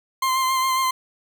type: tone with vibrato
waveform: 40% pulse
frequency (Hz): 1046.5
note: C6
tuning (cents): 0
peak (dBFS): -18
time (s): 0.22-0.91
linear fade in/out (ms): 5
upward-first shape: sine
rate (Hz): 7.3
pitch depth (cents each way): 23
effects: 8-bit